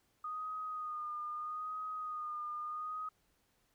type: tone with vibrato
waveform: sine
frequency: 1234 Hz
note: D#6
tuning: 15 cents flat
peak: -38 dBFS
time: 0.24-3.09 s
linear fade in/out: 5 ms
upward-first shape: sine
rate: 0.78 Hz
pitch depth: 35 cents each way
effects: pink hiss -75 dBFS RMS until 3.74 s